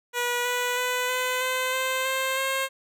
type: tone with pitch steps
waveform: 10% pulse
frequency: 485.2 / 492 / 498.8 / 505.8 / 512.9 / 520 / 527.3 / 534.6 Hz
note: B4 / B4 / B4 / B4 / C5 / C5 / C5 / C5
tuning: -31 / -7 / +17 / +41 / -35 / -11 / +13 / +37 cents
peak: -16 dBFS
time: 0.13-2.69 s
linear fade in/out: 50 ms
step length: 320 ms
effects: none